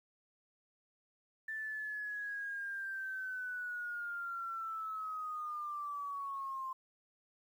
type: linear sweep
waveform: sine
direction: down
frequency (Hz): 1770 to 1046.5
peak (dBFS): -38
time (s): 1.48-6.73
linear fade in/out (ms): 5
effects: 11-bit